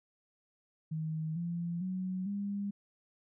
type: tone with pitch steps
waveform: sine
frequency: 157.9 / 171.2 / 185.62 / 201.3 Hz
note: D#3 / F3 / F#3 / G3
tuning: +26 / -34 / +6 / +46 cents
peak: -33 dBFS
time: 0.91-2.71 s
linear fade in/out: 10 ms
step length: 450 ms
effects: none